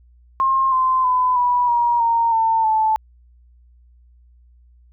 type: tone with pitch steps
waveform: sine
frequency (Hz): 1066 / 1036.3 / 1007.3 / 979.2 / 951.9 / 925.3 / 899.5 / 874.4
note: C6 / C6 / B5 / B5 / A#5 / A#5 / A5 / A5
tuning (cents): +32 / -17 / +34 / -15 / +36 / -13 / +38 / -11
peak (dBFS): -14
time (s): 0.4-2.96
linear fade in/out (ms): 0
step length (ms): 320
effects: added 60 Hz sine -48 dBFS peak until 4.92 s